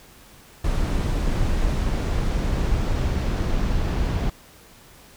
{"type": "noise with low-pass filter sweep", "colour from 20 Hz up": "brown", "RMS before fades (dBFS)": -22, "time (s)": [0.64, 4.3], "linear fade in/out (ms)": 5, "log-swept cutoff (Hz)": [10000, 5700], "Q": 0.77, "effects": ["pink hiss -49 dBFS RMS until 5.16 s"]}